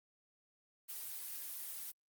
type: noise with flanger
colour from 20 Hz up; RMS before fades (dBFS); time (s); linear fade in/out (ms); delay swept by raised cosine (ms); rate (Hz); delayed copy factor
blue; -45; 0.88-1.92; 20; 1.9 to 5.7; 2.9; +0.85
effects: Opus 32 kbps